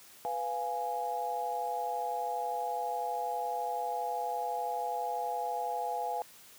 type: chord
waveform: sine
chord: F diminished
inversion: second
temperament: equal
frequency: 493.9 / 698.5 / 830.6 Hz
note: Cb5 / F5 / Ab5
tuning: 0 / 0 / 0 cents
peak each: -39 / -36 / -34 dBFS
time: 0.25-6.22 s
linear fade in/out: 0 ms
effects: white hiss -55 dBFS RMS until 6.58 s + high-pass 100 Hz 12 dB/octave